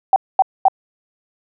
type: tone bursts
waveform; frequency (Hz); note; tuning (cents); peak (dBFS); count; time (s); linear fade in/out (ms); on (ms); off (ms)
sine; 768; G5; -36; -7; 3; 0.13-0.683; 2; 31; 230
effects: none